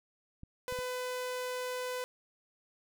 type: clicks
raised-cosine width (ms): 5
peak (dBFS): -34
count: 3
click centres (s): 0.434 / 0.724 / 0.789
type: tone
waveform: sawtooth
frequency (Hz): 502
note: B4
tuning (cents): +28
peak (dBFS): -31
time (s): 0.68-2.04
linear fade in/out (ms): 0
effects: none